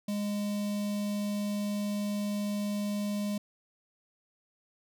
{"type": "tone with notch filter", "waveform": "square", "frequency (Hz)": 205.6, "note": "G#3", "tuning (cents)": -17, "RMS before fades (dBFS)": -32, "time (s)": [0.08, 3.38], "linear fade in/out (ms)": 5, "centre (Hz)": 1500, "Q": 0.78, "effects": []}